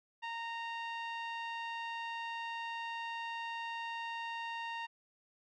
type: tone with low-pass filter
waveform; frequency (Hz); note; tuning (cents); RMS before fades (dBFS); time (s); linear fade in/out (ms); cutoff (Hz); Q
sawtooth; 925; A#5; -14; -41; 0.22-4.87; 20; 2900; 1.6
effects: none